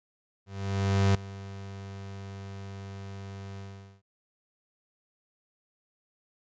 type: tone with ADSR envelope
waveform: 35% pulse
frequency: 98 Hz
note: G2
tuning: in tune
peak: -18 dBFS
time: 0.46-4.02 s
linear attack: 690 ms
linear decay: 4 ms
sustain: -19 dB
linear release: 440 ms
effects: resampled to 16000 Hz